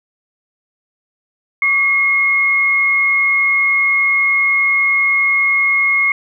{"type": "tone pair together", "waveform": "sine", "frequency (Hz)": [1141.6, 2155], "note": ["D6", "C#7"], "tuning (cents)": [-49, -49], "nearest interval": "major seventh", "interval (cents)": 1100, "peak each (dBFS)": [-23, -11], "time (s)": [1.62, 6.12], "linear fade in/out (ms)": 2, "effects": []}